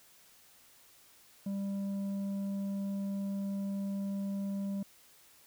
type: tone with tanh clipping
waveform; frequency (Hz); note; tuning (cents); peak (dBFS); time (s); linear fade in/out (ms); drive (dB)
sine; 197.6; G3; +14; -34; 1.46-4.83; 5; 6
effects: white hiss -61 dBFS RMS until 5.46 s